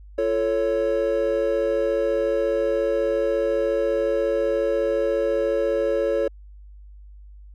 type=chord; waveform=triangle; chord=F augmented; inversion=none; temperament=equal with one note detuned; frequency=343.4 / 440 / 554.4 Hz; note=F4 / A4 / C#5; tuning=-29 / 0 / 0 cents; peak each=-26 / -22 / -20 dBFS; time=0.18-6.28 s; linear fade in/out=5 ms; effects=added 50 Hz sine -41 dBFS peak until 7.54 s